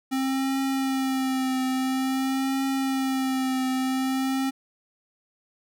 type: tone with vibrato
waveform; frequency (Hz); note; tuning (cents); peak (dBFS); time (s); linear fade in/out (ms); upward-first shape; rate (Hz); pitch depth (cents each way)
square; 264.3; C4; +18; -24; 0.11-4.51; 20; triangle; 0.49; 35
effects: none